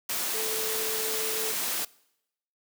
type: tone in noise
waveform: sine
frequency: 440 Hz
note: A4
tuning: in tune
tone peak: -34 dBFS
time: 0.34-1.52 s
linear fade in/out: 5 ms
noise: white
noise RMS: -30 dBFS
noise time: 0.09-1.85 s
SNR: -7 dB
effects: noise-tail reverb RT60 0.8 s tail -23 dB re dry + high-pass 200 Hz 12 dB/octave